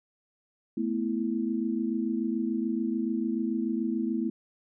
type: chord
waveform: sine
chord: A suspended second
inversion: none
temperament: equal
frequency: 220 / 246.9 / 329.6 Hz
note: A3 / B3 / E4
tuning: 0 / 0 / 0 cents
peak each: -30 / -31 / -31 dBFS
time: 0.77-4.3 s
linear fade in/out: 5 ms
effects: none